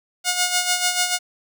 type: tone with tremolo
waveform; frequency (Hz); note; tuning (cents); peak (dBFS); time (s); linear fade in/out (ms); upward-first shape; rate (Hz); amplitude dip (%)
5% pulse; 720; F#5; -47; -5; 0.24-1.19; 50; sine; 6.8; 60
effects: none